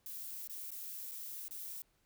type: noise with dropouts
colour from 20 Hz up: violet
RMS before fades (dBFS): -45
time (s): 0.06-1.82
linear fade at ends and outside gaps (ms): 1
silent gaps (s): 0.475-0.496 / 0.706-0.716 / 1.113-1.118 / 1.482-1.509
effects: pink hiss -75 dBFS RMS until 2.05 s